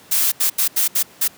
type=noise bursts at uneven times; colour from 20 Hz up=blue; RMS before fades=-17 dBFS; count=6; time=0.11-0.32 / 0.4-0.5 / 0.58-0.68 / 0.76-0.88 / 0.95-1.03 / 1.21-1.28 s; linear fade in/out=10 ms; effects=pink hiss -46 dBFS RMS until 1.37 s + high-pass 150 Hz 12 dB/octave